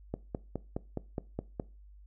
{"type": "click train", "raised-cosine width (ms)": 2, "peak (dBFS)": -20, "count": 8, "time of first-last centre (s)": [0.14, 1.598], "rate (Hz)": 4.8, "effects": ["noise-tail reverb RT60 0.3 s tail -20 dB re dry", "added 50 Hz sine -51 dBFS peak until 2.06 s"]}